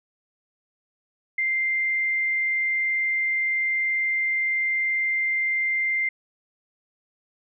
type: tone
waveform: sine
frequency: 2093 Hz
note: C7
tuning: in tune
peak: -21 dBFS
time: 1.38-6.09 s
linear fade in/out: 5 ms
effects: none